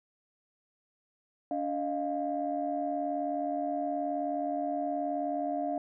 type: tone cluster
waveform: sine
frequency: 287.8 / 620 / 699 Hz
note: D4 / D#5 / F5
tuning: -35 / -6 / +1 cents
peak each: -34 / -35 / -32 dBFS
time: 1.51-5.78 s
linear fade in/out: 2 ms
effects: tanh soft clip ceiling -20 dBFS